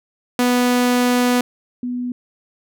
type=tone pair in turn; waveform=sawtooth / sine; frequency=246.5 / 246.5 Hz; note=B3 / B3; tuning=-3 / -3 cents; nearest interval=unison; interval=0 cents; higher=neither; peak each=-10 / -21 dBFS; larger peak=first; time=0.39-1.41 / 1.83-2.12 s; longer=first; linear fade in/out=2 ms; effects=none